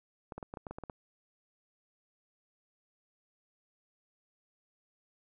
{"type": "clicks", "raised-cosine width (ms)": 1, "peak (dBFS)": -27, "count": 10, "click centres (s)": [0.322, 0.38, 0.428, 0.539, 0.572, 0.668, 0.71, 0.785, 0.837, 0.898], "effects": []}